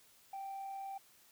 sine tone with amplitude modulation, 782 Hz, G5, 4 cents flat, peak -38 dBFS, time 0.33-0.98 s, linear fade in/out 5 ms, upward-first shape sine, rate 39.9 Hz, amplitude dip 30%, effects tanh soft clip ceiling -39 dBFS + white hiss -65 dBFS RMS until 1.31 s

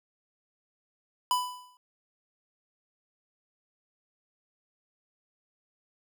square tone with exponential decay, 995 Hz, B5, 13 cents sharp, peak -22 dBFS, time 1.31-1.77 s, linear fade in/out 1 ms, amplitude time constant 100 ms, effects none

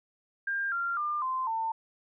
sine tone with pitch steps, 1600 / 1384.9 / 1198.6 / 1037.5 / 898 Hz, G6 / F6 / D6 / C6 / A5, +35 / -15 / +35 / -15 / +35 cents, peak -28 dBFS, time 0.47-1.72 s, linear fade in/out 5 ms, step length 250 ms, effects none

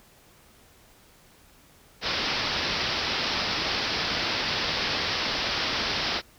white low-pass noise, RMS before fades -28 dBFS, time 2.01-6.22 s, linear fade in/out 50 ms, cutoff 5400 Hz, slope 96 dB/octave, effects pink hiss -56 dBFS RMS until 6.38 s

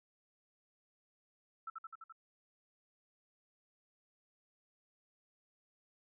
sine tone with echo, 1323 Hz, E6, 6 cents sharp, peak -40 dBFS, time 1.67-1.7 s, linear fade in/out 5 ms, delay 85 ms, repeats 5, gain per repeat -2 dB, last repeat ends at 2.125 s, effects none

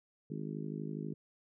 harmonic tone, 52.2 Hz, G#1, 10 cents sharp, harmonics 3 / 4 / 5 / 6 / 7 / 8, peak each -41 / -43 / -45 / -47 / -48 / -49 dBFS, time 0.3-1.14 s, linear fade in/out 5 ms, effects none

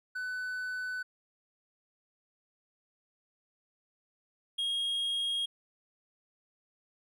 triangle tone pair in turn, 1500 / 3264 Hz, F#6 / G#7, +23 / -31 cents, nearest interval octave + minor second, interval 1346 cents, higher second, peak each -32 / -28 dBFS, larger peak second, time 0.15-1.03 / 4.58-5.46 s, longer neither, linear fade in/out 10 ms, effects none

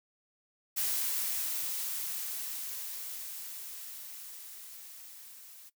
blue noise with level ramp, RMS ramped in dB -31 to -52 dBFS, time 0.76-5.7 s, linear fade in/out 20 ms, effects noise-tail reverb RT60 0.1 s tail -17 dB re dry

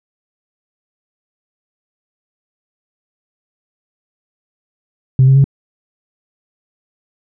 sine tone with pitch steps, 130.81 / 134.18 / 137.63 Hz, C3 / C3 / C#3, 0 / +44 / -12 cents, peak -4 dBFS, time 5.19-5.442 s, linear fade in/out 2 ms, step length 84 ms, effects tanh soft clip ceiling -2 dBFS

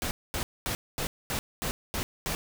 pink noise bursts, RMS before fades -31 dBFS, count 8, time 0.02-2.35 s, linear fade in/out 0 ms, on 90 ms, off 230 ms, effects none

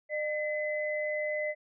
sine tone pair together, 605 / 2026 Hz, D#5 / B6, -49 / +44 cents, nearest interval octave + major sixth, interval 2093 cents, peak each -31 / -34 dBFS, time 0.09-1.55 s, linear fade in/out 50 ms, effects none

